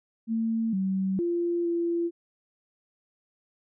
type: tone with pitch steps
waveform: sine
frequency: 225.5 / 190.9 / 344.7 / 340.7 Hz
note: A3 / G3 / F4 / F4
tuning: +43 / -46 / -23 / -43 cents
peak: -24 dBFS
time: 0.27-2.11 s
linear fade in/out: 50 ms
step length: 460 ms
effects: none